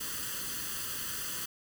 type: noise with comb filter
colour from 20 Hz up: white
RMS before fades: -37 dBFS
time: 0-1.46 s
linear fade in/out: 10 ms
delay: 0.65 ms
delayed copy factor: +0.75
effects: none